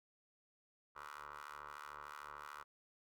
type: ring-modulated tone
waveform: 15% pulse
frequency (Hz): 73.42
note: D2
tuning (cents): 0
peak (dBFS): -40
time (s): 0.95-2.64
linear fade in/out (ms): 20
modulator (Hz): 1210
effects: none